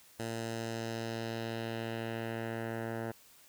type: tone with low-pass filter sweep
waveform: 10% pulse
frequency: 114.2 Hz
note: A#2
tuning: 35 cents flat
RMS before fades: -38 dBFS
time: 0.19-3.12 s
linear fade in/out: 10 ms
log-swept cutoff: 9900 to 1400 Hz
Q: 1.3
effects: white hiss -60 dBFS RMS until 3.48 s